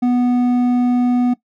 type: tone with hard clipping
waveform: sine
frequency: 246.1 Hz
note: B3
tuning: 6 cents flat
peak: -14 dBFS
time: 0.02-1.34 s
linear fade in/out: 10 ms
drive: 6 dB
effects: noise-tail reverb RT60 0.1 s tail -18 dB re dry